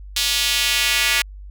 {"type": "tone with high-pass filter sweep", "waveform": "square", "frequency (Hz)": 130, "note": "C3", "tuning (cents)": -11, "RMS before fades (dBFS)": -19, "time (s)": [0.16, 1.22], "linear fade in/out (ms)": 5, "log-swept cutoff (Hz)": [3600, 2200], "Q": 1.7, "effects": ["added 49 Hz sine -34 dBFS peak until 1.5 s"]}